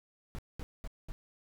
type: noise bursts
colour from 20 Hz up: brown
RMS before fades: -39 dBFS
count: 4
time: 0.35-1.12 s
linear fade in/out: 0 ms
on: 35 ms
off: 210 ms
effects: none